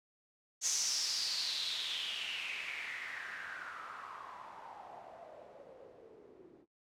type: noise with low-pass filter sweep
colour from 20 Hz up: blue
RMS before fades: -41 dBFS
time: 0.61-6.66 s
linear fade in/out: 50 ms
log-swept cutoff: 6500 to 330 Hz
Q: 5.5
effects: noise-tail reverb RT60 0.1 s tail -17 dB re dry